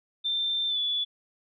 sine tone with pitch glide, 3572 to 3442 Hz, A7 to A7, +25 to -39 cents, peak -25 dBFS, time 0.24-1.05 s, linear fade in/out 20 ms, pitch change -64 cents, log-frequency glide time 0.68-0.79 s, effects none

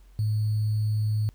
sine tone with sample-and-hold, 107.2 Hz, A2, 45 cents flat, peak -22 dBFS, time 0.19-1.29 s, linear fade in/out 0 ms, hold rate 4410 Hz, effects added 46 Hz sine -49 dBFS peak until 1.34 s + pink hiss -65 dBFS RMS until 1.34 s

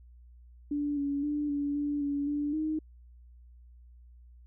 sine tone with pitch steps, 290.8 / 282.8 / 294.8 / 286.6 / 290.6 / 284.8 / 291.9 / 310.9 Hz, D4 / C#4 / D4 / D4 / D4 / C#4 / D4 / D#4, -17 / +35 / +7 / -42 / -18 / +47 / -10 / -1 cents, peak -28 dBFS, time 0.71-2.79 s, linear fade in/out 5 ms, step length 260 ms, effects added 60 Hz sine -51 dBFS peak until 4.46 s

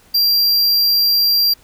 square tone, 4744 Hz, D8, 17 cents sharp, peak -12 dBFS, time 0.14-1.54 s, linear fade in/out 10 ms, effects pink hiss -50 dBFS RMS until 1.63 s

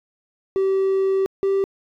triangle tone pair in turn, 385.5 / 390.7 Hz, G4 / G4, -29 / -6 cents, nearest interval unison, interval 23 cents, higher second, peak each -14 dBFS, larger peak neither, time 0.56-1.26 / 1.43-1.64 s, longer first, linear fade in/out 0 ms, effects tanh soft clip ceiling -10 dBFS

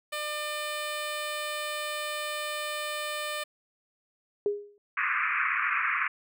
10% pulse tone, 600 Hz, D5, 37 cents sharp, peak -23 dBFS, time 0.12-3.44 s, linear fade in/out 10 ms
sine tone with exponential decay, 410.3 Hz, G#4, 21 cents flat, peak -21 dBFS, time 4.46-4.78 s, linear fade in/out 1 ms, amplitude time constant 68 ms
pink band-pass noise, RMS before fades -28 dBFS, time 4.97-6.08 s, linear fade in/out 5 ms, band 1100 to 2500 Hz, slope 96 dB/octave
effects none

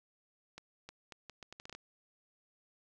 accelerating click train, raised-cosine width 0.2 ms, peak -30 dBFS, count 11, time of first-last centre 0.58-1.75 s, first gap 310 ms, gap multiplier 0.75, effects 12-bit

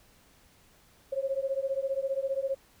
sine beating tone pair, 534 / 549 Hz, C5 / C#5, +35 / -17 cents, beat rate 15 Hz, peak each -31 dBFS, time 1.12-2.55 s, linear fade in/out 10 ms, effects pink hiss -61 dBFS RMS until 2.8 s

